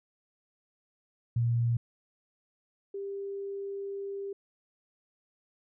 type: tone pair in turn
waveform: sine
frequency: 117.9 / 396.6 Hz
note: A#2 / G4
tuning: +20 / +20 cents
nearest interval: octave + major sixth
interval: 2100 cents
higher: second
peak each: -24 / -34 dBFS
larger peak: first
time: 1.36-1.77 / 2.94-4.33 s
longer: second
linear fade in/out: 5 ms
effects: none